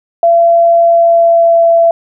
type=tone with pitch glide; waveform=sine; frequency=678 to 671.4 Hz; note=E5 to E5; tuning=+49 to +32 cents; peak=-4 dBFS; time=0.23-1.91 s; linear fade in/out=2 ms; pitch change=-17 cents; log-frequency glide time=0.82-1.65 s; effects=none